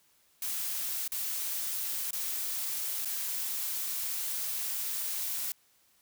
blue noise with dropouts, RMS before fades -34 dBFS, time 0.42-5.52 s, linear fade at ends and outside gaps 2 ms, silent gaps 1.078-1.119 / 2.108-2.13 / 3.049-3.055 s, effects white hiss -67 dBFS RMS until 6.01 s

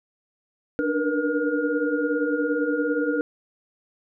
sine tone cluster, 287.5 / 297.9 / 466.6 / 484 / 1426 Hz, D4 / D4 / A#4 / B4 / F6, -37 / +25 / +2 / -35 / +36 cents, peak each -32 / -25 / -29 / -26 / -30 dBFS, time 0.79-3.21 s, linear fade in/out 0 ms, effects none

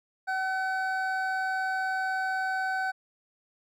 triangle tone pair together, 758 / 1516 Hz, F#5 / F#6, +42 / +42 cents, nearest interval octave, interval 1200 cents, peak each -28 dBFS, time 0.27-2.92 s, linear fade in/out 20 ms, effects none

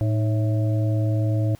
harmonic tone with a mistuned harmonic, 110 Hz, A2, in tune, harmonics 1 / 3 / 5 / 6, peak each -19 / -29 / -33 / -35 dBFS, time 0.01-1.55 s, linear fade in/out 0 ms, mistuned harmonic 3, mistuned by -100 cents, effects pink hiss -54 dBFS RMS until 1.59 s

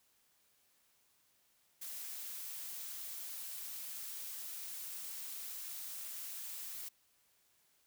blue noise, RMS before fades -45 dBFS, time 1.81-6.89 s, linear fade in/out 10 ms, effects white hiss -73 dBFS RMS until 7.86 s

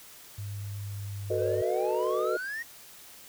sine tone with pitch glide, 101.6 to 100.43 Hz, G#2 to G2, -38 to +42 cents, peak -34 dBFS, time 0.38-1.62 s, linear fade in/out 5 ms, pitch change -20 cents, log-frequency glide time 0.68-1.16 s
sine chord, B dominant seventh, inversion second, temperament just, 370.4 / 444.5 / 493.9 / 617.4 Hz, F#4 / A4 / B4 / D#5, +2 / +18 / 0 / -14 cents, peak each -31 dBFS, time 1.3-2.37 s, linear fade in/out 5 ms
triangle exponential sweep, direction up, 493.4 to 1906 Hz, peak -31 dBFS, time 1.38-2.63 s, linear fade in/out 10 ms
effects tanh soft clip ceiling -15 dBFS + white hiss -50 dBFS RMS until 3.28 s

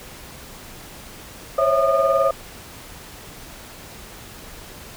sine tone cluster, 536 / 555 / 657 / 1221 Hz, C5 / C#5 / E5 / D#6, +42 / +2 / -6 / -33 cents, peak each -20 dBFS, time 1.58-2.31 s, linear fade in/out 5 ms, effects tanh soft clip ceiling -7 dBFS + pink hiss -40 dBFS RMS until 4.96 s

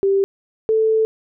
sine tone pair in turn, 392 / 440.6 Hz, G4 / A4, 0 / +2 cents, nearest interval major second, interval 202 cents, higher second, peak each -13 dBFS, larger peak neither, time 0.03-0.24 / 0.69-1.05 s, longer second, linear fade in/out 0 ms, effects none

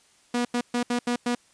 sawtooth tone bursts at uneven times, 242.1 Hz, B3, 34 cents flat, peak -19 dBFS, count 6, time 0.34-0.45 / 0.54-0.61 / 0.74-0.83 / 0.9-0.99 / 1.07-1.16 / 1.26-1.35 s, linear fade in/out 5 ms, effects white hiss -60 dBFS RMS until 1.53 s + resampled to 22050 Hz

